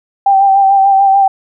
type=tone with vibrato; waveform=sine; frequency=784 Hz; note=G5; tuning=in tune; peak=-5 dBFS; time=0.26-1.28 s; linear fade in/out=5 ms; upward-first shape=sine; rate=6.8 Hz; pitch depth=30 cents each way; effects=none